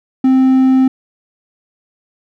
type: tone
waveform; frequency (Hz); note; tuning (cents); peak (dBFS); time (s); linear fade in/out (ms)
triangle; 261.6; C4; 0; -5; 0.24-0.88; 5
effects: none